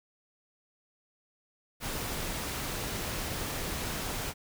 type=noise; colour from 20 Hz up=pink; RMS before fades=-35 dBFS; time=1.8-4.34 s; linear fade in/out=50 ms; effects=none